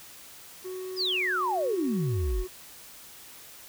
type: tone with vibrato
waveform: triangle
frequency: 370 Hz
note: F#4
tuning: in tune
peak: -32 dBFS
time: 0.64-2.48 s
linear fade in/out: 20 ms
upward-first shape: triangle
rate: 0.98 Hz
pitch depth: 11 cents each way
type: exponential sweep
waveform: sine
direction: down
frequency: 5274 to 38.89 Hz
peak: -25 dBFS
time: 0.96-2.45 s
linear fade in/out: 50 ms
effects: white hiss -48 dBFS RMS until 3.68 s